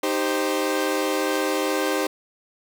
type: chord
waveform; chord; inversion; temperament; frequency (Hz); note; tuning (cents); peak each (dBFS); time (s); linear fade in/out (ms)
sawtooth; C minor; first; equal with one note detuned; 309 / 392 / 523.3; Eb4 / G4 / C5; -12 / 0 / 0; -22; 0.03-2.07; 5
effects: none